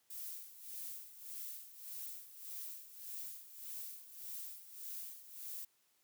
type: noise with tremolo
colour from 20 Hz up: violet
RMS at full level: -45 dBFS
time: 0.1-5.65 s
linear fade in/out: 5 ms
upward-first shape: sine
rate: 1.7 Hz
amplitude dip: 75%
effects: white hiss -75 dBFS RMS until 6.03 s + high-pass 80 Hz 12 dB/octave